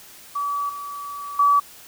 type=tone with level steps; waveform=sine; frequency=1146 Hz; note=D6; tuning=43 cents flat; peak=-22 / -30 / -13 dBFS; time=0.35-1.6 s; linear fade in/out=10 ms; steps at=0.69 / 1.39 s; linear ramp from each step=5 ms; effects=white hiss -45 dBFS RMS until 1.87 s